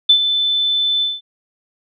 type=tone with ADSR envelope; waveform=sine; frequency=3520 Hz; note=A7; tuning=in tune; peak=-5 dBFS; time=0.09-1.21 s; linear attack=8 ms; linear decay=82 ms; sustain=-9 dB; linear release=190 ms; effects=none